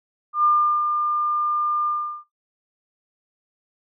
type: tone with ADSR envelope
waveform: sine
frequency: 1200 Hz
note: D6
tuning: 37 cents sharp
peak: -14 dBFS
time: 0.33-2.24 s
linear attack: 110 ms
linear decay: 380 ms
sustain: -6 dB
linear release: 370 ms
effects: noise-tail reverb RT60 0.2 s tail -18 dB re dry